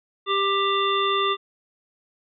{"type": "harmonic tone", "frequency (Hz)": 394.6, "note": "G4", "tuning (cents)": 11, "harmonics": [1, 3, 5, 7, 9], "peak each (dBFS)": [-25, -22, -33, -32, -27], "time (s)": [0.26, 1.37], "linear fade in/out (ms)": 50, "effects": []}